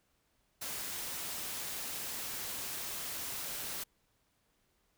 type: noise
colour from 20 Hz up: white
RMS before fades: -40 dBFS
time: 0.61-3.84 s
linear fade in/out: 10 ms
effects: pink hiss -75 dBFS RMS until 4.97 s